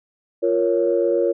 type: chord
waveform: sine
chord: Bb minor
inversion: second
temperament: equal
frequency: 349.2 / 466.2 / 554.4 Hz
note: F4 / Bb4 / Db5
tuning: 0 / 0 / 0 cents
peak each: -20 dBFS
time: 0.42-1.33 s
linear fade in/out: 20 ms
effects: tanh soft clip ceiling -6 dBFS